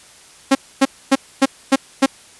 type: tone bursts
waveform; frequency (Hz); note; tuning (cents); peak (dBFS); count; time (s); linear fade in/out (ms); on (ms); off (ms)
sawtooth; 269.9; C#4; -46; -5; 6; 0.51-2.062; 10; 42; 260
effects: white hiss -45 dBFS RMS until 2.39 s + resampled to 24000 Hz